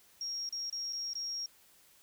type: tone with dropouts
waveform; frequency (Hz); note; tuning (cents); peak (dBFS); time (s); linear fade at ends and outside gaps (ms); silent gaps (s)
sine; 5588; F8; 0; -35; 0.21-1.46; 2; 0.491-0.525 / 0.699-0.726 / 0.926-0.93 / 1.134-1.153
effects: white hiss -63 dBFS RMS until 2.02 s